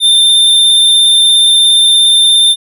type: tone with vibrato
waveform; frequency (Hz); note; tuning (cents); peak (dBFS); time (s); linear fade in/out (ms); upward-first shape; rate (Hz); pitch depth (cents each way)
square; 3588; A7; +33; -5; 0-2.56; 50; square; 17; 11
effects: none